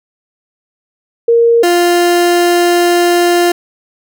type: tone pair in turn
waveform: sine / 30% pulse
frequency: 466.2 / 349.3 Hz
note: A#4 / F4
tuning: 0 / 0 cents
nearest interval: perfect fourth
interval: 500 cents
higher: first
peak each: -5 dBFS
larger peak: neither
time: 1.28-1.63 / 1.63-3.52 s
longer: second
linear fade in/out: 5 ms
effects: none